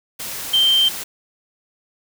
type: tone in noise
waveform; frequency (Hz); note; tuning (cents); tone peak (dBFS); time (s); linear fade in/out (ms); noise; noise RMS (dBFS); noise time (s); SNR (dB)
sine; 3136; G7; 0; -12; 0.53-0.89; 10; white; -29; 0.19-1.04; +14
effects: none